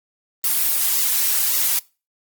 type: noise with flanger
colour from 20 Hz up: blue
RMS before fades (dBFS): -19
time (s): 0.44-1.79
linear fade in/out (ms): 2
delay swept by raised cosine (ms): 1.2 to 6.1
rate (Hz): 1.8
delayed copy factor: -0.85
effects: noise-tail reverb RT60 0.3 s tail -23 dB re dry + Opus 32 kbps